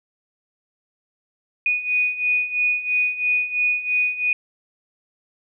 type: beating tone pair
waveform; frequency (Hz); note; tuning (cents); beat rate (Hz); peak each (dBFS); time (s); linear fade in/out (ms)
sine; 2473 / 2476; D#7 / D#7; -11 / -9; 3; -24 / -20; 1.66-4.33; 2
effects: none